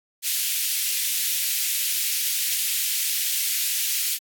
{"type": "high-pass noise", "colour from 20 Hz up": "white", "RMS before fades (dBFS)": -24, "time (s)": [0.22, 4.19], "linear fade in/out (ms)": 50, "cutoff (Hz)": 2200, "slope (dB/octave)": 24, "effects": ["AAC 64 kbps"]}